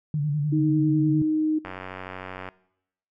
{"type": "tone with vibrato", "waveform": "sine", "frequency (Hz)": 147.6, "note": "D3", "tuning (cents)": 9, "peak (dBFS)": -22, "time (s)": [0.14, 1.22], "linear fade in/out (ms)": 2, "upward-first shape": "square", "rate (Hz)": 10, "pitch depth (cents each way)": 52}
{"type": "tone", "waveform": "sine", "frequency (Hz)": 310.5, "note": "D#4", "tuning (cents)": -3, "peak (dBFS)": -21, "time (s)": [0.52, 1.59], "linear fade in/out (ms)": 10}
{"type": "click train", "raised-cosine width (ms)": 0.5, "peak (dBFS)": -20, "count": 79, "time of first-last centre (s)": [1.65, 2.488], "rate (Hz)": 93.1}
{"effects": ["noise-tail reverb RT60 0.8 s tail -21 dB re dry"]}